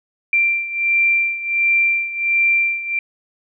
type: beating tone pair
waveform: sine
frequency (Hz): 2361 / 2362.4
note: D7 / D7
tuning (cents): +9 / +10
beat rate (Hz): 1.4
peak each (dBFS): -16 / -20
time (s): 0.33-2.99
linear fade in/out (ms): 2
effects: none